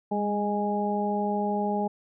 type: harmonic tone with a mistuned harmonic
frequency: 206.7 Hz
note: G#3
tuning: 8 cents flat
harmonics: 1 / 2 / 3 / 4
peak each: -28 / -31 / -33 / -29 dBFS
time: 0.11-1.88 s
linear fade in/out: 10 ms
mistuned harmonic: 1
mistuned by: -21 cents
effects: none